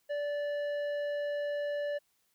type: tone with tanh clipping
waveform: triangle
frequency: 582 Hz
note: D5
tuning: 16 cents flat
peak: -33 dBFS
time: 0.09-1.99 s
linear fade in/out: 20 ms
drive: 14 dB
effects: white hiss -74 dBFS RMS until 2.34 s